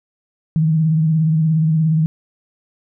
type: tone with vibrato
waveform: sine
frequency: 158.6 Hz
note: D#3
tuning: 33 cents sharp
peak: -12 dBFS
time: 0.56-2.06 s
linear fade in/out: 0 ms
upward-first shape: triangle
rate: 17 Hz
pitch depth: 64 cents each way
effects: none